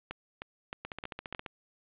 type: two click trains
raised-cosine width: 0.3 ms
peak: -22 / -21 dBFS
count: 10 / 5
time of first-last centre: 0.85-1.462 / 0.11-1.348 s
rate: 14.7 / 3.23 Hz
effects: resampled to 8000 Hz + 9-bit